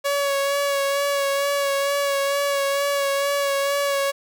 sawtooth tone with vibrato, 561 Hz, C#5, 21 cents sharp, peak -16 dBFS, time 0.04-4.12 s, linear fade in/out 20 ms, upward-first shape sine, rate 2.2 Hz, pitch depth 21 cents each way, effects none

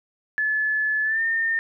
sine tone with pitch glide, 1725 to 1817 Hz, A6 to A#6, -35 to -45 cents, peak -20 dBFS, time 0.38-1.59 s, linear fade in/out 0 ms, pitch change +90 cents, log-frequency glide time 1.04-1.23 s, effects none

